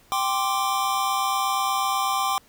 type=chord; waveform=square; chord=G suspended fourth; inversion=none; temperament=equal; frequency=784 / 1046.5 / 1174.7 Hz; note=G5 / C6 / D6; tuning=0 / 0 / 0 cents; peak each=-27 dBFS; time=0.12-2.38 s; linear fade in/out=0 ms; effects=pink hiss -56 dBFS RMS until 2.48 s